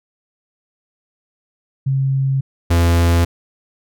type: tone pair in turn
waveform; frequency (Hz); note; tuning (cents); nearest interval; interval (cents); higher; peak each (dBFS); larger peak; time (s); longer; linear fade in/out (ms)
sine / 45% pulse; 135 / 85.04; C#3 / F2; -45 / -46; minor sixth; 801; first; -14 / -11; second; 1.86-2.41 / 2.7-3.25; neither; 10
effects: none